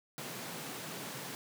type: high-pass noise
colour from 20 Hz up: pink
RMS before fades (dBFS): -43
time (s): 0.18-1.35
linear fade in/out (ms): 0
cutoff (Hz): 120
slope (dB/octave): 48
effects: none